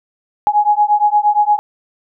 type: beating tone pair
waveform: sine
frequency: 830.6 / 839.2 Hz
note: G#5 / G#5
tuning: 0 / +18 cents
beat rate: 8.6 Hz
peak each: -13 dBFS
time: 0.47-1.59 s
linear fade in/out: 0 ms
effects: none